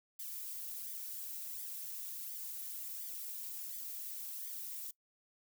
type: noise with flanger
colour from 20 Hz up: violet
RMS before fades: -44 dBFS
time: 0.19-4.91 s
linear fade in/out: 5 ms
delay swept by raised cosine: 0.72 to 3.72 ms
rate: 1.4 Hz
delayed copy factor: -0.75
effects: noise-tail reverb RT60 0.1 s tail -21 dB re dry